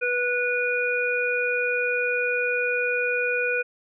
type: harmonic tone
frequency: 490 Hz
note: B4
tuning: 14 cents flat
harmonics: 1 / 3 / 5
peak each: -26 / -26 / -26 dBFS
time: 0.01-3.63 s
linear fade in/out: 20 ms
effects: none